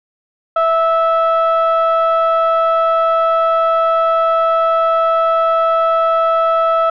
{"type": "tone pair together", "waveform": "sine", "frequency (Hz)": [657.3, 1310], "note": ["E5", "E6"], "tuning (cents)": [-5, -11], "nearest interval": "octave", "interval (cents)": 1194, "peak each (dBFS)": -12, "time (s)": [0.56, 6.9], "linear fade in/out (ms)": 5, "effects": ["tanh soft clip ceiling -7 dBFS"]}